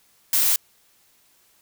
blue noise, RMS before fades -19 dBFS, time 0.33-0.56 s, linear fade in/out 2 ms, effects white hiss -60 dBFS RMS until 1.61 s

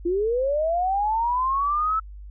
sine linear sweep, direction up, 334.5 to 1318.5 Hz, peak -20 dBFS, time 0.05-2 s, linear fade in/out 10 ms, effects added 50 Hz sine -37 dBFS peak until 2.3 s

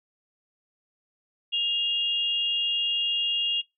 sine tone pair together, 2820 / 3309 Hz, F7 / G#7, +16 / -7 cents, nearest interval minor third, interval 277 cents, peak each -24 / -29 dBFS, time 1.52-3.62 s, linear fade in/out 20 ms, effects noise-tail reverb RT60 0.2 s tail -24 dB re dry

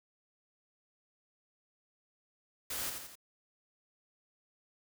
white noise with echo, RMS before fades -38 dBFS, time 2.7-2.9 s, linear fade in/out 5 ms, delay 85 ms, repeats 3, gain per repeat -5 dB, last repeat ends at 3.155 s, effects none

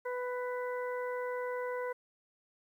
harmonic tone, 496.4 Hz, B4, 9 cents sharp, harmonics 1 / 2 / 3 / 4, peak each -35 / -41 / -45 / -47 dBFS, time 0.05-1.93 s, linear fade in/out 10 ms, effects 11-bit

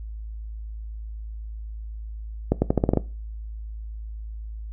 accelerating click train, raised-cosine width 2 ms, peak -5 dBFS, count 8, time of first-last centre 2.52-2.973 s, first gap 100 ms, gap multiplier 0.85, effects noise-tail reverb RT60 0.3 s tail -18 dB re dry + added 54 Hz sine -32 dBFS peak until 4.72 s

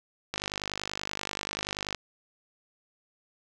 click train, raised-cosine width 0.2 ms, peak -14 dBFS, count 82, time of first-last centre 0.34-1.947 s, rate 50.4 Hz, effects none

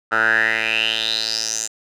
10% pulse tone with band-pass filter sweep, 111.3 Hz, A2, 20 cents sharp, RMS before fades -20 dBFS, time 0.11-1.68 s, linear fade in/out 20 ms, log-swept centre 1300 to 7100 Hz, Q 6.8, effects none

